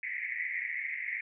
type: band-pass noise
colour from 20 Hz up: white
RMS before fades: -36 dBFS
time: 0.03-1.21 s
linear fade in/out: 2 ms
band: 1900 to 2200 Hz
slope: 96 dB/octave
effects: none